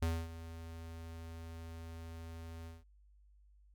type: tone with ADSR envelope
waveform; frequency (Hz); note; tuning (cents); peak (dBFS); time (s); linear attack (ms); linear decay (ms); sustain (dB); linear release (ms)
square; 82.41; E2; 0; -31; 0.02-2.84; 6; 250; -15; 180
effects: added 50 Hz sine -61 dBFS peak until 3.74 s